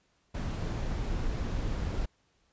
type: noise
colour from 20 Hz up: brown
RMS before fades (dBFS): -32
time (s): 0.34-2.06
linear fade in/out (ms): 10
effects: pink hiss -71 dBFS RMS until 2.52 s + resampled to 16000 Hz